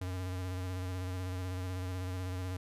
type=tone with vibrato; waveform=square; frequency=91.8 Hz; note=F#2; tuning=13 cents flat; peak=-36 dBFS; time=0.01-2.57 s; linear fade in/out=5 ms; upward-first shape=square; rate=16 Hz; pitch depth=27 cents each way; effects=resampled to 32000 Hz